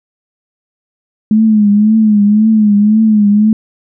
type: tone with vibrato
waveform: sine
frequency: 212.4 Hz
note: G#3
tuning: 39 cents sharp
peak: -5 dBFS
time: 1.31-3.53 s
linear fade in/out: 2 ms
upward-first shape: triangle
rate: 1.9 Hz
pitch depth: 85 cents each way
effects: none